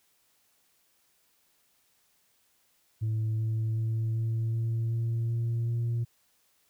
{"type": "tone with pitch steps", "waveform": "sine", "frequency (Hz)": [110, 111.02, 112.05, 113.09, 114.14, 115.2, 116.27, 117.35], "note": ["A2", "A2", "A2", "A2", "A#2", "A#2", "A#2", "A#2"], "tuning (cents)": [0, 16, 32, 48, -36, -20, -4, 12], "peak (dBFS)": -24, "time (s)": [3.01, 6.05], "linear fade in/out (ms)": 20, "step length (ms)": 380, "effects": ["tanh soft clip ceiling -25 dBFS", "white hiss -69 dBFS RMS until 6.69 s"]}